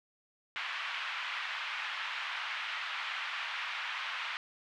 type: band-pass noise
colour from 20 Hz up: white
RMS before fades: -38 dBFS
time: 0.56-4.37 s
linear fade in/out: 0 ms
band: 980 to 3000 Hz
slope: 24 dB/octave
effects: none